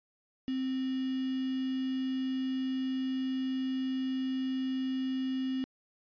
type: tone with quantisation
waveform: sine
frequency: 261.6 Hz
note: C4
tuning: in tune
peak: -30 dBFS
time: 0.48-5.64 s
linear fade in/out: 0 ms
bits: 7
effects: resampled to 11025 Hz